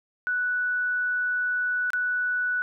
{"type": "tone with dropouts", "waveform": "sine", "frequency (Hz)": 1480, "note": "F#6", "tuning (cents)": 0, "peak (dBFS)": -23, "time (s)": [0.27, 2.62], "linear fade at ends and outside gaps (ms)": 0, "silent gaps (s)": [1.904, 1.933], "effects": []}